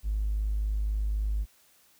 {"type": "tone", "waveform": "triangle", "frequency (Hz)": 51.91, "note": "G#1", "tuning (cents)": 0, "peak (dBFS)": -22, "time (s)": [0.03, 1.46], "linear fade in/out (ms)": 50, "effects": ["tanh soft clip ceiling -23 dBFS", "white hiss -62 dBFS RMS until 1.99 s"]}